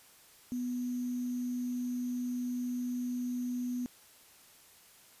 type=tone with sample-and-hold; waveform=sine; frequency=246.9 Hz; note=B3; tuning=in tune; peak=-32 dBFS; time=0.52-3.86 s; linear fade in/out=0 ms; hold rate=6300 Hz; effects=white hiss -59 dBFS RMS until 5.2 s + resampled to 32000 Hz